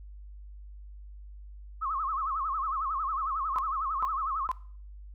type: tone with vibrato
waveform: sine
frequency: 1180 Hz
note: D6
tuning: 8 cents sharp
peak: -28 dBFS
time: 1.81-4.48 s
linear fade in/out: 20 ms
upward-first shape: sine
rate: 11 Hz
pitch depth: 190 cents each way
type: tone bursts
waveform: sine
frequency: 1031 Hz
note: C6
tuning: 26 cents flat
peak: -26 dBFS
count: 3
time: 3.56-4.515 s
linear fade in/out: 0 ms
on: 25 ms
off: 440 ms
effects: noise-tail reverb RT60 0.5 s tail -20 dB re dry + added 50 Hz sine -43 dBFS peak until 5.14 s